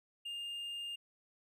triangle tone, 2814 Hz, F7, 12 cents sharp, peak -38 dBFS, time 0.25-0.96 s, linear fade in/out 10 ms, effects none

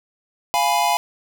square chord, F diminished, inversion none, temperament equal, 698.5 / 830.6 / 987.8 Hz, F5 / Ab5 / Cb6, 0 / 0 / 0 cents, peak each -22 / -21 / -22 dBFS, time 0.54-0.97 s, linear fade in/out 0 ms, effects none

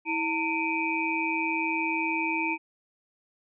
sine tone cluster, 324.9 / 905 / 2332 / 2495 Hz, E4 / A5 / D7 / D#7, -25 / +48 / -13 / +4 cents, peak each -31 dBFS, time 0.05-2.58 s, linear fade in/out 50 ms, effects none

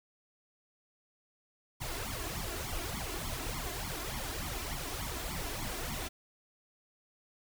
pink noise with flanger, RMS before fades -38 dBFS, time 1.8-6.09 s, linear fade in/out 20 ms, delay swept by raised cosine 0.89 to 2.99 ms, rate 3.4 Hz, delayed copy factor +1, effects none

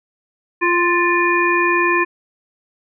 harmonic tone with a mistuned harmonic, 348.1 Hz, F4, 6 cents flat, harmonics 1 / 3 / 5 / 7, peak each -18 / -18 / -19 / -20 dBFS, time 0.61-2.05 s, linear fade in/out 20 ms, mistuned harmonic 5, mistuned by +22 cents, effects none

